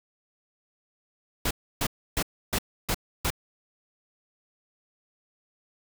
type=noise bursts; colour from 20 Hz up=pink; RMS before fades=-26 dBFS; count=6; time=1.45-3.304 s; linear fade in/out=5 ms; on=59 ms; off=300 ms; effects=none